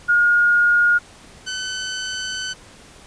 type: tone pair in turn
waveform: sine / 15% pulse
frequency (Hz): 1429 / 1514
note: F6 / F#6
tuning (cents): +39 / +39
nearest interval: minor second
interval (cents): 100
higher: second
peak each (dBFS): -12 / -18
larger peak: first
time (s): 0.08-0.99 / 1.46-2.54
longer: second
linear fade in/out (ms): 20
effects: pink hiss -45 dBFS RMS until 3.06 s + resampled to 22050 Hz